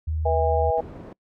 sine tone, 78.6 Hz, D#2, 18 cents sharp, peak -23 dBFS, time 0.07-0.71 s, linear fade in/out 10 ms
harmonic tone, 162.4 Hz, E3, 26 cents flat, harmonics 3 / 4 / 5, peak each -24 / -24 / -24 dBFS, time 0.25-0.81 s, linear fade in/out 10 ms
white low-pass noise, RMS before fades -40 dBFS, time 0.77-1.13 s, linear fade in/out 5 ms, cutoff 420 Hz, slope 12 dB/octave
effects noise-tail reverb RT60 0.1 s tail -25 dB re dry

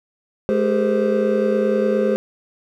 triangle tone cluster, 211.8 / 394.5 / 424.4 / 471.7 / 519 Hz, G#3 / G4 / G#4 / A#4 / C5, +34 / +11 / +38 / +20 / -14 cents, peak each -19 / -20 / -22 / -27 / -18 dBFS, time 0.49-2.16 s, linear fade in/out 0 ms, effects none

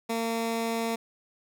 15% pulse tone, 228.4 Hz, A#3, 35 cents flat, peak -21 dBFS, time 0.09-0.96 s, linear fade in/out 10 ms, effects none

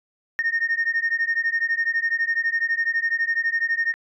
sine beating tone pair, 1834 / 1846 Hz, A#6 / A#6, -29 / -17 cents, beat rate 12 Hz, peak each -22 dBFS, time 0.39-3.94 s, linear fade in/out 0 ms, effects tanh soft clip ceiling -15 dBFS

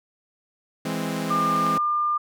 sawtooth chord, E augmented, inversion none, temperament equal, 164.81 / 207.7 / 261.6 Hz, E3 / G#3 / B#3, 0 / 0 / 0 cents, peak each -26 dBFS, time 0.85-1.78 s, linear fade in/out 5 ms
sine tone, 1200 Hz, D6, 37 cents sharp, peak -20 dBFS, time 1.3-2.18 s, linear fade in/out 10 ms
effects none

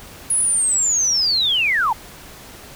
sine linear sweep, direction down, 10548 to 814 Hz, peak -15 dBFS, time 0.3-1.93 s, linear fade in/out 5 ms, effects pink hiss -40 dBFS RMS until 2.75 s

